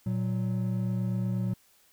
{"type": "tone pair together", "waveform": "triangle", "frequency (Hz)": [117.05, 185.8], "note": ["A#2", "F#3"], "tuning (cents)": [8, 7], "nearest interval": "minor sixth", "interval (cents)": 799, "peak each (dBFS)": [-27, -28], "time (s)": [0.06, 1.54], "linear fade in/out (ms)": 5, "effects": ["white hiss -63 dBFS RMS until 1.92 s"]}